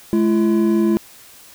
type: tone pair together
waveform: triangle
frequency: 212.9 / 338 Hz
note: G#3 / E4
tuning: +43 / +43 cents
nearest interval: minor sixth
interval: 800 cents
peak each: -14 dBFS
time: 0.13-0.97 s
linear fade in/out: 0 ms
effects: white hiss -44 dBFS RMS until 1.54 s